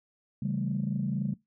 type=chord; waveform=sine; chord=A dominant seventh; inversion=first; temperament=equal; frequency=138.59 / 164.81 / 196 / 220 Hz; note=C#3 / E3 / G3 / A3; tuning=0 / 0 / 0 / 0 cents; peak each=-31 / -37 / -31 / -35 dBFS; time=0.42-1.34 s; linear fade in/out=5 ms; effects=noise-tail reverb RT60 0.2 s tail -23 dB re dry + tanh soft clip ceiling -19 dBFS